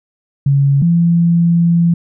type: tone pair in turn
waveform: sine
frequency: 139.5 / 169.89 Hz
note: C#3 / F3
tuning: +11 / -47 cents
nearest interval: minor third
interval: 342 cents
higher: second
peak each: -8 dBFS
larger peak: neither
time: 0.46-0.82 / 0.82-1.94 s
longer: second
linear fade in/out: 5 ms
effects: none